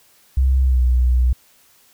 sine tone with pitch glide, 65.6 to 61.99 Hz, C2 to B1, +5 to +7 cents, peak -12 dBFS, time 0.37-1.33 s, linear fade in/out 5 ms, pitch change -98 cents, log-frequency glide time 0.64-0.81 s, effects white hiss -54 dBFS RMS until 1.93 s

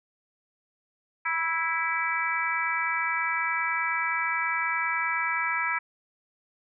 harmonic tone with a mistuned harmonic, 329.6 Hz, E4, in tune, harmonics 3 / 4 / 5 / 6 / 7, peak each -32 / -31 / -32 / -32 / -30 dBFS, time 1.25-5.79 s, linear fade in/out 10 ms, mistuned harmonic 3, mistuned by -24 cents, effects none

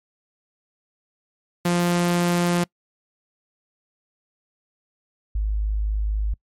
sawtooth / sine tone pair in turn, 174.61 / 52.18 Hz, F3 / G#1, 0 / +9 cents, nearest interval octave + major sixth, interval 2091 cents, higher first, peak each -14 / -20 dBFS, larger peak first, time 1.65-2.64 / 5.35-6.34 s, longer neither, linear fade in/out 5 ms, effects noise-tail reverb RT60 0.1 s tail -25 dB re dry + MP3 64 kbps

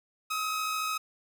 sawtooth tone pair together, 1267 / 1320.8 Hz, D#6 / E6, +31 / +3 cents, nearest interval minor second, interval 72 cents, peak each -26 / -37 dBFS, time 0.3-0.98 s, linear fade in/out 10 ms, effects none

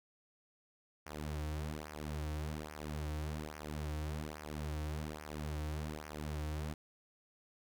sawtooth tone with flanger, 76 Hz, D#2, 40 cents flat, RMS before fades -41 dBFS, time 1.06-6.74 s, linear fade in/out 5 ms, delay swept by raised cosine 0.25 to 4.95 ms, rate 1.2 Hz, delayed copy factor -0.8, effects 12-bit

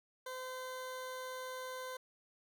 20% pulse tone, 513 Hz, C5, 34 cents flat, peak -37 dBFS, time 0.26-1.97 s, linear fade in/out 5 ms, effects none

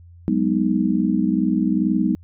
sine chord, G# minor seventh, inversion third, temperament just, 186.89 / 207.7 / 249.2 / 311.5 Hz, F#3 / G#3 / B3 / D#4, +18 / 0 / +16 / +2 cents, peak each -22 dBFS, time 0.28-2.15 s, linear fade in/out 0 ms, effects added 86 Hz sine -42 dBFS peak until 2.23 s

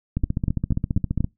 two click trains, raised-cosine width 5 ms, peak -10 / -9 dBFS, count 17 / 5, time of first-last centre 0.17-1.244 / 0.24-1.206 s, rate 14.9 / 4.14 Hz, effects noise-tail reverb RT60 0.2 s tail -24 dB re dry

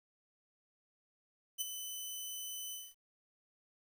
10% pulse tone with ADSR envelope, 3015 Hz, F#7, 32 cents sharp, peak -24 dBFS, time 1.58-2.95 s, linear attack 31 ms, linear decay 18 ms, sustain -9 dB, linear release 230 ms, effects 11-bit

